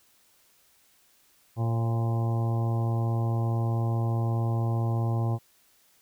harmonic tone with a mistuned harmonic, 115.3 Hz, A#2, 19 cents flat, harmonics 1 / 2 / 3 / 4 / 5 / 6 / 7 / 8 / 9, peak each -24 / -37 / -37 / -44 / -42 / -41 / -40 / -48 / -44 dBFS, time 1.56-5.39 s, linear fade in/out 50 ms, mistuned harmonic 5, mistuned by -42 cents, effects white hiss -63 dBFS RMS until 6.01 s

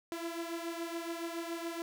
sawtooth beating tone pair, 333.5 / 340.6 Hz, E4 / F4, +20 / -43 cents, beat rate 7.1 Hz, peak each -35 / -38 dBFS, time 0.12-1.82 s, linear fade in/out 0 ms, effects none

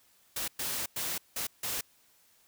white noise bursts at uneven times, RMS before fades -34 dBFS, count 5, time 0.36-0.48 / 0.59-0.86 / 0.96-1.18 / 1.36-1.47 / 1.63-1.81 s, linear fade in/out 5 ms, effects white hiss -65 dBFS RMS until 2.47 s

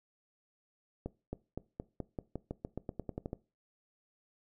accelerating click train, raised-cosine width 2 ms, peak -24 dBFS, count 16, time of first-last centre 1.06-3.331 s, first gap 270 ms, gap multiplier 0.91, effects noise-tail reverb RT60 0.3 s tail -20 dB re dry

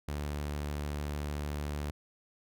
sawtooth tone, 73.42 Hz, D2, in tune, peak -30 dBFS, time 0.08-1.91 s, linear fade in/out 5 ms, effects none

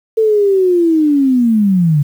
sine linear sweep, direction down, 449.1 to 139.6 Hz, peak -8 dBFS, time 0.17-2.03 s, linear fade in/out 10 ms, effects 7-bit

